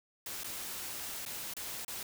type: noise with dropouts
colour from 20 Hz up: white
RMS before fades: -41 dBFS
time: 0.26-2.03 s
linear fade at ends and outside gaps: 2 ms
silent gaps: 0.435-0.443 / 1.252-1.261 / 1.537-1.566 / 1.848-1.88 s
effects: none